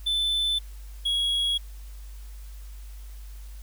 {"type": "tone pair in turn", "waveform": "triangle", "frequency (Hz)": [3520, 3322], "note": ["A7", "G#7"], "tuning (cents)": [0, 0], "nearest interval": "minor second", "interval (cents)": 100, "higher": "first", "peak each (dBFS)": -21, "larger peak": "neither", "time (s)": [[0.06, 0.59], [1.05, 1.58]], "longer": "neither", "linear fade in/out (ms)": 10, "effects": ["added 50 Hz sine -38 dBFS peak until 3.62 s", "white hiss -55 dBFS RMS until 3.62 s"]}